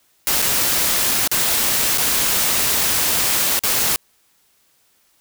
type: noise with dropouts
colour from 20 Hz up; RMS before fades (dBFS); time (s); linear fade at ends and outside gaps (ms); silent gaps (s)
white; -18; 0.27-3.96; 0; 0.419-0.424 / 1.275-1.315 / 1.975-1.982 / 3.591-3.636
effects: white hiss -60 dBFS RMS until 5.2 s